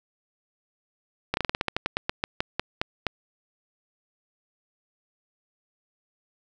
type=slowing click train; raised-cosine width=0.3 ms; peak=-8 dBFS; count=17; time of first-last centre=1.34-3.067 s; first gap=31 ms; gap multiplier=1.15; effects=none